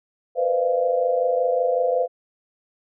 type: tone cluster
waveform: sine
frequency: 484.7 / 510 / 603 / 689 Hz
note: B4 / C5 / D5 / F5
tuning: -32 / -44 / +46 / -24 cents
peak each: -27 / -20 / -29 / -24 dBFS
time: 0.35-2.08 s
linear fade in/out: 50 ms
effects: none